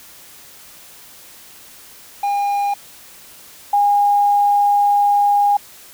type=tone pair in turn; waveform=triangle / sine; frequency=809 / 815.6 Hz; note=G#5 / G#5; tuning=-46 / -32 cents; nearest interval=unison; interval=14 cents; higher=second; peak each=-14 / -11 dBFS; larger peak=second; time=2.23-2.74 / 3.73-5.57 s; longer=second; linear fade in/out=5 ms; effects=white hiss -42 dBFS RMS until 5.93 s